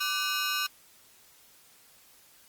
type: ring-modulated tone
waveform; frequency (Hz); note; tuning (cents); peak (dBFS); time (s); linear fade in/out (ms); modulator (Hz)
15% pulse; 1345; E6; +34; -18; 0-0.67; 10; 165
effects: white hiss -58 dBFS RMS until 2.48 s + Opus 32 kbps